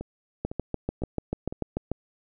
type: two click trains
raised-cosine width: 2 ms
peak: -14 / -21 dBFS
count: 11 / 4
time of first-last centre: 0.45-1.916 / 0.01-1.525 s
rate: 6.82 / 1.98 Hz
effects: none